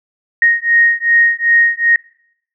sine beating tone pair, 1864.7 / 1867.3 Hz, A#6 / A#6, 0 / +2 cents, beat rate 2.6 Hz, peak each -12 dBFS, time 0.42-1.96 s, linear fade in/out 2 ms, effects noise-tail reverb RT60 0.7 s tail -24 dB re dry

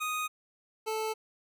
25% pulse tone pair in turn, 1244.5 / 438 Hz, D#6 / A4, 0 / -8 cents, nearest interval octave + tritone, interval 1808 cents, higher first, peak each -27 dBFS, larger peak neither, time 0-0.28 / 0.86-1.14 s, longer neither, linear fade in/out 20 ms, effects none

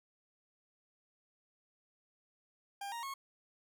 40% pulse tone with pitch steps, 800 / 935 / 1092.8 Hz, G5 / A#5 / C#6, +35 / +5 / -25 cents, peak -39 dBFS, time 2.81-3.14 s, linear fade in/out 5 ms, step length 110 ms, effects none

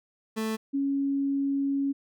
30% pulse / sine tone pair in turn, 220 / 277.2 Hz, A3 / C#4, 0 / 0 cents, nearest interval major third, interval 400 cents, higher second, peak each -25 / -24 dBFS, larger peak second, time 0.36-0.57 / 0.73-1.93 s, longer second, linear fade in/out 20 ms, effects none

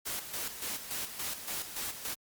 white noise with tremolo, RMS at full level -36 dBFS, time 0.05-2.15 s, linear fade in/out 20 ms, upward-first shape square, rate 3.5 Hz, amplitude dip 60%, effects Opus 48 kbps

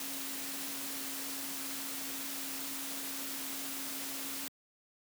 sine tone in noise, 273.1 Hz, C#4, 26 cents flat, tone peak -47 dBFS, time 0-4.48 s, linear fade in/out 2 ms, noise white, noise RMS -40 dBFS, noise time 0-4.48 s, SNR -10 dB, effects high-pass 150 Hz 12 dB/octave

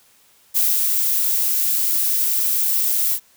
violet noise with ADSR envelope, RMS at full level -17 dBFS, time 0.54-3.2 s, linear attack 27 ms, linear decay 280 ms, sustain -2 dB, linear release 70 ms, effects white hiss -55 dBFS RMS until 3.36 s

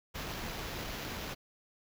pink noise with sample-and-hold, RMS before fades -40 dBFS, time 0.14-1.35 s, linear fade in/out 20 ms, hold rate 8820 Hz, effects none

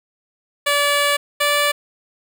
10% pulse tone pair in turn, 576 / 582 Hz, D5 / D5, -34 / -16 cents, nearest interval unison, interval 18 cents, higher second, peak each -7 dBFS, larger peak neither, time 0.66-1.17 / 1.4-1.72 s, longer first, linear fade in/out 10 ms, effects none

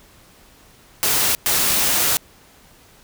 white noise bursts at uneven times, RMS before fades -18 dBFS, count 2, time 1.03-1.35 / 1.46-2.17 s, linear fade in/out 0 ms, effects pink hiss -50 dBFS RMS until 3.03 s

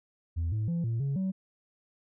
sine tone with pitch steps, 83.3 / 108.1 / 169.7 / 114.8 / 138.6 / 189.8 Hz, E2 / A2 / F3 / A#2 / C#3 / F#3, +19 / -30 / -49 / -26 / 0 / +44 cents, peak -25 dBFS, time 0.36-1.32 s, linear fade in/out 20 ms, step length 160 ms, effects tanh soft clip ceiling -26 dBFS

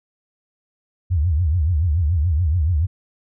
sine tone with vibrato, 81.5 Hz, E2, 19 cents flat, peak -15 dBFS, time 1.1-2.87 s, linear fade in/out 20 ms, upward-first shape triangle, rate 7 Hz, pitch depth 270 cents each way, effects none

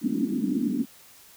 pink band-pass noise, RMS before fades -26 dBFS, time 0.01-0.86 s, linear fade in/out 50 ms, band 210 to 290 Hz, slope 48 dB/octave, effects white hiss -52 dBFS RMS until 1.36 s

